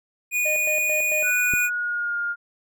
square tone, 2458 Hz, D#7, 22 cents flat, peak -21 dBFS, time 0.31-1.7 s, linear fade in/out 50 ms
triangle tone with tremolo, 612 Hz, D#5, 29 cents flat, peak -24 dBFS, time 0.45-1.31 s, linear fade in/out 10 ms, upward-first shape square, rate 4.5 Hz, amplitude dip 75%
sine tone with pitch glide, 1480 to 1413.2 Hz, F#6 to F6, 0 to +20 cents, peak -23 dBFS, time 1.22-2.36 s, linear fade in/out 50 ms, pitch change -80 cents, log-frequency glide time 1.4-2.18 s
click, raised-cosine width 3 ms, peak -18 dBFS, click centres 1.537 s
effects none

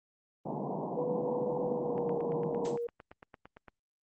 pink band-pass noise, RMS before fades -36 dBFS, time 0.45-2.77 s, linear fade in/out 10 ms, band 140 to 1000 Hz, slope 96 dB/octave
sine tone with pitch glide, 493 to 472.9 Hz, B4 to A#4, -3 to +25 cents, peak -32 dBFS, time 0.97-2.87 s, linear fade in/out 5 ms, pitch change -72 cents, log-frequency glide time 1.67-2.16 s
click train, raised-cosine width 0.5 ms, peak -33 dBFS, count 16, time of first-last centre 1.98-3.683 s, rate 8.81 Hz
blue noise with exponential decay, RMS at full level -34 dBFS, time 2.65-2.85 s, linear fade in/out 0 ms, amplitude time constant 42 ms
effects Opus 24 kbps

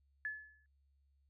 sine tone with exponential decay, 1720 Hz, A6, 40 cents flat, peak -35 dBFS, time 0.25-0.66 s, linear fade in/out 1 ms, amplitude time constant 88 ms, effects added 69 Hz sine -70 dBFS peak until 1.29 s

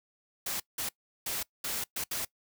white noise bursts at uneven times, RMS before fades -34 dBFS, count 6, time 0.46-0.6 / 0.78-0.89 / 1.26-1.43 / 1.64-1.84 / 1.96-2.04 / 2.11-2.25 s, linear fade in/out 5 ms, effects noise-tail reverb RT60 0.1 s tail -22 dB re dry

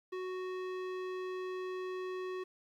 square tone, 370 Hz, F#4, in tune, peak -38 dBFS, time 0.12-2.44 s, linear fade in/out 10 ms, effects low-pass 3000 Hz 12 dB/octave + 11-bit

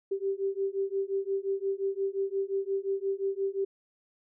sine beating tone pair, 388.3 / 394 Hz, G4 / G4, -16 / +9 cents, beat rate 5.7 Hz, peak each -31 dBFS, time 0.11-3.65 s, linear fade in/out 10 ms, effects none

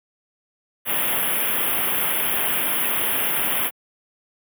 white band-stop noise, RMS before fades -22 dBFS, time 0.85-3.71 s, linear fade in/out 50 ms, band 3400 to 10000 Hz, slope 96 dB/octave, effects high-pass 150 Hz 12 dB/octave

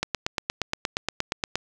click train, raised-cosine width 0.2 ms, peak -7 dBFS, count 14, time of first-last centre 0.03-1.556 s, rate 8.52 Hz, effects none

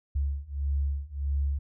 sine beating tone pair, 69.4 / 71 Hz, C#2 / C#2, +3 / +42 cents, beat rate 1.6 Hz, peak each -30 / -29 dBFS, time 0.15-1.59 s, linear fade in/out 10 ms, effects none

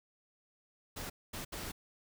pink noise bursts at uneven times, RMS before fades -42 dBFS, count 3, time 0.96-1.1 / 1.33-1.45 / 1.52-1.72 s, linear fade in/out 10 ms, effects none

